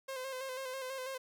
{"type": "tone with vibrato", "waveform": "sawtooth", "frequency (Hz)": 523.3, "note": "C5", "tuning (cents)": 0, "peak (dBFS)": -35, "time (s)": [0.08, 1.18], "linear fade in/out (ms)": 10, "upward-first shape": "square", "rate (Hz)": 6.1, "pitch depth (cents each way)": 38, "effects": []}